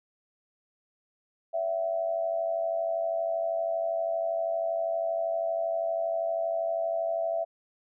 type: tone with amplitude modulation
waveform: sine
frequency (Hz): 664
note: E5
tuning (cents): +12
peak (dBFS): -23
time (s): 1.53-7.45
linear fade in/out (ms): 20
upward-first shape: sine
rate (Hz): 92.6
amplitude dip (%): 70
effects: none